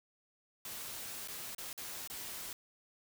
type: noise with dropouts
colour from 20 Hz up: white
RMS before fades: -44 dBFS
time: 0.65-2.53 s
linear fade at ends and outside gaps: 2 ms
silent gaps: 1.276-1.283 / 1.549-1.582 / 1.73-1.777 / 2.075-2.099 s
effects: none